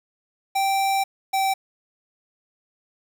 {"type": "tone pair in turn", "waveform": "square", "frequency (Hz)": [781, 774.3], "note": ["G5", "G5"], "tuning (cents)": [-7, -22], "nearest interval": "unison", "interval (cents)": 15, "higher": "first", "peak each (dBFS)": -20, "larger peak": "neither", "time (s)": [[0.55, 1.04], [1.33, 1.54]], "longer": "first", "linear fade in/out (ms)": 10, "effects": ["8-bit"]}